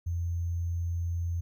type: tone with sample-and-hold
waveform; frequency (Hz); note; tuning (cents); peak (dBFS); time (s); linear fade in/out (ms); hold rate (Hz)
sine; 85.4; F2; -38; -28; 0.06-1.41; 10; 6300
effects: none